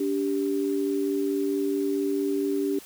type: tone pair together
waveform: sine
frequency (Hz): 287.5 / 392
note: D4 / G4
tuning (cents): -37 / 0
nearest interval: perfect fourth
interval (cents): 537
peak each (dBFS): -26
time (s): 0-2.79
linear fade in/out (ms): 5
effects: white hiss -47 dBFS RMS until 2.85 s